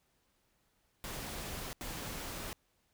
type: noise bursts at uneven times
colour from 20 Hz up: pink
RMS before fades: -42 dBFS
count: 2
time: 1.04-1.73 / 1.81-2.53 s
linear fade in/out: 0 ms
effects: pink hiss -75 dBFS RMS until 2.93 s